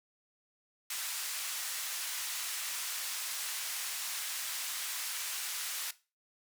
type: band-pass noise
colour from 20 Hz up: white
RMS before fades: -38 dBFS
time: 0.9-5.91 s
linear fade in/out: 5 ms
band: 1200 to 12000 Hz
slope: 12 dB/octave
effects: noise-tail reverb RT60 0.3 s tail -17 dB re dry